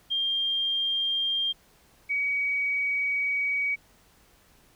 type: tone pair in turn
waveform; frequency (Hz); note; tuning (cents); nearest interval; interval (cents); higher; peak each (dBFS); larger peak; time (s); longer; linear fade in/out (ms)
sine; 3197 / 2262; G7 / C#7; +33 / +34; tritone; 599; first; -24; neither; 0.1-1.53 / 2.09-3.76; second; 20
effects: pink hiss -60 dBFS RMS until 4.75 s